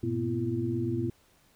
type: tone cluster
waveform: sine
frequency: 100.7 / 120.4 / 233.4 / 251.1 / 339.2 Hz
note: G2 / B2 / A#3 / B3 / E4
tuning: +47 / -44 / +2 / +29 / +50 cents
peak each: -37 / -32 / -40 / -34 / -31 dBFS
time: 0.03-1.1 s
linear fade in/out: 5 ms
effects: pink hiss -64 dBFS RMS until 1.55 s